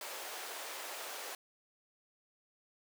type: high-pass noise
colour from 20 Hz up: pink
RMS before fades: -44 dBFS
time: 0.01-1.35 s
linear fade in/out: 2 ms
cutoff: 450 Hz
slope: 24 dB/octave
effects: none